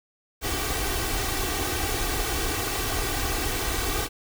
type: noise with comb filter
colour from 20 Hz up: pink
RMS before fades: -27 dBFS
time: 0.41-4.09 s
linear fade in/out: 50 ms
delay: 2.6 ms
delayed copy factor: +0.75
effects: none